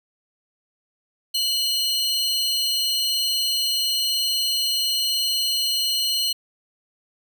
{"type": "tone pair together", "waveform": "40% pulse", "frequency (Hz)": [2965, 4193], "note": ["F#7", "C8"], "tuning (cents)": [3, 3], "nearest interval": "tritone", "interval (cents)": 600, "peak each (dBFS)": [-24, -21], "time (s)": [1.34, 6.33], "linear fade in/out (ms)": 10, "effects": []}